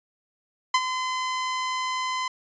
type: tone with ADSR envelope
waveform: sawtooth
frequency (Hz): 1024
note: C6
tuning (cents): -38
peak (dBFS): -12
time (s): 0.74-2.28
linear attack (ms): 5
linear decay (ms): 49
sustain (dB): -10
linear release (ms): 4
effects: resampled to 16000 Hz